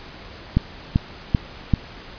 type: click train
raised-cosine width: 5 ms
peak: -3 dBFS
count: 4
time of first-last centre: 0.57-1.737 s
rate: 2.57 Hz
effects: pink hiss -40 dBFS RMS until 2.18 s + resampled to 11025 Hz